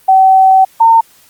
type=tone pair in turn; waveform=sine; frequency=763 / 909.8 Hz; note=G5 / A#5; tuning=-47 / -42 cents; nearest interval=minor third; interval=305 cents; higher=second; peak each=-3 dBFS; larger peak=neither; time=0.08-0.65 / 0.8-1.01 s; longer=first; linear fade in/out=10 ms; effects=white hiss -46 dBFS RMS until 1.29 s + Opus 32 kbps